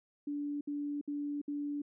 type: tone bursts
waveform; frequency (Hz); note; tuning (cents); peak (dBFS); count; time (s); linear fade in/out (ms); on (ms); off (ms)
sine; 290; D4; -22; -34; 4; 0.27-1.819; 5; 340; 63
effects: none